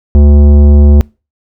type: tone with tanh clipping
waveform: triangle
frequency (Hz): 72.6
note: D2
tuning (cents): -19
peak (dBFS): -3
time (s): 0.15-1.01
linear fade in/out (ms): 0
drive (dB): 18
effects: noise-tail reverb RT60 0.3 s tail -25 dB re dry